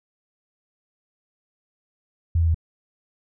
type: tone with pitch steps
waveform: sine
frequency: 83.8 / 82.55 / 81.32 Hz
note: E2 / E2 / E2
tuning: +29 / +3 / -23 cents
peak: -16 dBFS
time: 2.35-2.545 s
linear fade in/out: 5 ms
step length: 65 ms
effects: none